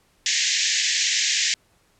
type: band-pass noise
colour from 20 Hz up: white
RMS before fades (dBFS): -22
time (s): 0.26-1.54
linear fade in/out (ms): 2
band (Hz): 1700 to 7300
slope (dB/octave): 96
effects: pink hiss -62 dBFS RMS until 1.99 s + low-pass 12000 Hz 12 dB/octave